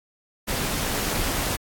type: noise with amplitude modulation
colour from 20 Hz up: pink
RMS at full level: -23 dBFS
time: 0.47-1.57 s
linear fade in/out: 20 ms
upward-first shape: sine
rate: 259 Hz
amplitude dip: 60%
effects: AAC 64 kbps